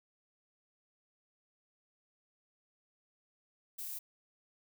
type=noise; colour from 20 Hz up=violet; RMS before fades=-42 dBFS; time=3.78-3.99 s; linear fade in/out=10 ms; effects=none